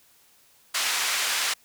pink band-pass noise, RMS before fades -26 dBFS, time 0.74-1.54 s, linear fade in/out 10 ms, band 1400 to 9800 Hz, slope 12 dB/octave, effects white hiss -59 dBFS RMS until 1.64 s

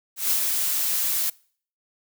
blue noise with ADSR envelope, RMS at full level -21 dBFS, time 0.16-1.3 s, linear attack 150 ms, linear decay 86 ms, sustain -3 dB, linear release 6 ms, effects noise-tail reverb RT60 0.5 s tail -24 dB re dry

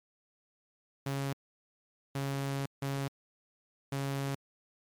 sawtooth tone bursts at uneven times, 138 Hz, C#3, 7 cents flat, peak -28 dBFS, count 4, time 1.06-1.33 / 2.15-2.66 / 2.82-3.08 / 3.92-4.35 s, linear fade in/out 5 ms, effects MP3 96 kbps

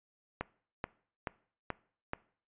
click train, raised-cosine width 0.5 ms, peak -19 dBFS, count 5, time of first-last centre 0.41-2.134 s, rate 2.32 Hz, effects noise-tail reverb RT60 0.5 s tail -21 dB re dry + resampled to 8000 Hz

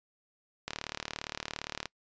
click train, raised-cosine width 0.2 ms, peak -17 dBFS, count 45, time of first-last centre 0.68-1.856 s, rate 37.4 Hz, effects noise-tail reverb RT60 0.1 s tail -25 dB re dry + resampled to 16000 Hz

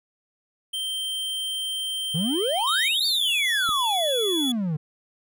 square tone, 3136 Hz, G7, in tune, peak -27 dBFS, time 0.73-2.89 s, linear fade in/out 10 ms
triangle exponential two-way sweep, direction up then down, 145.6 to 4653 to 145.6 Hz, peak -21 dBFS, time 2.14-4.77 s, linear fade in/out 10 ms, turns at 3.06 s
45% pulse tone with pitch glide, 3729 to 3400 Hz, A#7 to G#7, 0 to +40 cents, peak -24 dBFS, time 2.67-4.52 s, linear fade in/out 5 ms, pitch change -160 cents, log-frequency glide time 3.01-3.3 s
click, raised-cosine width 3 ms, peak -25 dBFS, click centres 3.691 s
effects none

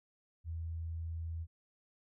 sine tone, 82.3 Hz, E2, 2 cents flat, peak -37 dBFS, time 0.44-1.47 s, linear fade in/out 50 ms, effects none

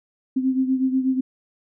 sine beating tone pair, 260 / 268.2 Hz, C4 / C4, -11 / +43 cents, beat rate 8.2 Hz, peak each -19 / -25 dBFS, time 0.36-1.21 s, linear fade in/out 10 ms, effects none

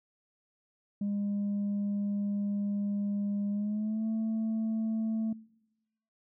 sine tone with pitch glide, 203.1 to 221.5 Hz, G#3 to A3, -38 to +12 cents, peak -27 dBFS, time 1.01-5.33 s, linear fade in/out 5 ms, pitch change +150 cents, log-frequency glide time 3.5-4.06 s, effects noise-tail reverb RT60 1.0 s tail -24 dB re dry + tanh soft clip ceiling -27 dBFS

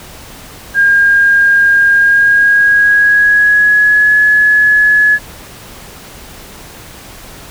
sine tone with pitch glide, 1615 to 1699.2 Hz, G#6 to G#6, -49 to +39 cents, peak -5 dBFS, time 0.74-5.19 s, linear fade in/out 50 ms, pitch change +88 cents, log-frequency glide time 1.94-4.17 s, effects pink hiss -33 dBFS RMS until 7.5 s

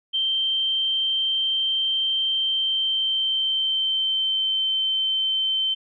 sine tone with pitch glide, 3134 to 3096 Hz, G7 to G7, -1 to -22 cents, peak -20 dBFS, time 0.13-5.75 s, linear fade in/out 20 ms, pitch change -21 cents, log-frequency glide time 2.31-4.69 s, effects none

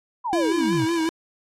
sine exponential sweep, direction down, 1046.5 to 109.7 Hz, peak -23 dBFS, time 0.24-0.86 s, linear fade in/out 20 ms
square tone with vibrato, 329.6 Hz, E4, in tune, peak -21 dBFS, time 0.33-1.09 s, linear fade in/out 0 ms, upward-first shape sine, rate 5.4 Hz, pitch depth 62 cents each way
effects low-pass 9000 Hz 12 dB/octave + AAC 64 kbps

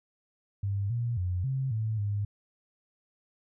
sine tone with pitch steps, 99.7 / 118.6 / 90.3 / 133.2 / 109.9 / 102.4 Hz, G2 / A#2 / F#2 / C3 / A2 / G#2, +30 / +30 / -42 / +31 / -2 / -24 cents, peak -27 dBFS, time 0.63-2.25 s, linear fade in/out 5 ms, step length 270 ms, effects none

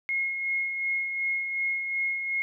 sine tone with tremolo, 2158 Hz, C#7, 47 cents flat, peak -24 dBFS, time 0.09-2.42 s, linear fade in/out 0 ms, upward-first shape sine, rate 2.7 Hz, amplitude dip 45%, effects none

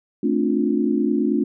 sine chord, D minor seventh, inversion second, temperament just, 220.2 / 264.3 / 293.7 / 352.4 Hz, A3 / C4 / D4 / F4, +2 / +18 / 0 / +16 cents, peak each -22 / -23 / -22 / -24 dBFS, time 0.23-1.44 s, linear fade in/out 5 ms, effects none

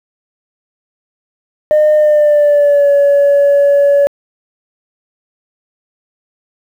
sine tone with pitch glide, 608 to 567.3 Hz, D#5 to C#5, -40 to +40 cents, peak -4 dBFS, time 1.71-4.07 s, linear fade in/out 0 ms, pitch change -120 cents, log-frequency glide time 1.96-2.9 s, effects tanh soft clip ceiling -4 dBFS + 7-bit

